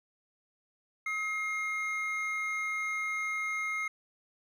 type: tone pair together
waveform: triangle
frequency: 1278 / 2131 Hz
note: D#6 / C7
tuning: +46 / +31 cents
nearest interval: major sixth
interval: 885 cents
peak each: -36 / -30 dBFS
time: 1.06-3.88 s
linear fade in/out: 5 ms
effects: none